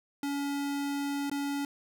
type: tone with dropouts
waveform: square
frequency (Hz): 282.8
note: C#4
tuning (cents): +35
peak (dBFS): -31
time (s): 0.23-1.65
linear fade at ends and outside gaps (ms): 2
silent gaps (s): 1.298-1.314
effects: none